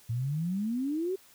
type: exponential sweep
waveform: sine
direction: up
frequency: 111.4 to 392 Hz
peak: -28 dBFS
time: 0.09-1.16 s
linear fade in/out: 10 ms
effects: white hiss -58 dBFS RMS until 1.34 s